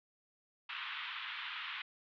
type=band-pass noise; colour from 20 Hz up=white; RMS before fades=-43 dBFS; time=0.69-1.82 s; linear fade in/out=5 ms; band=1000 to 3500 Hz; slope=48 dB/octave; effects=none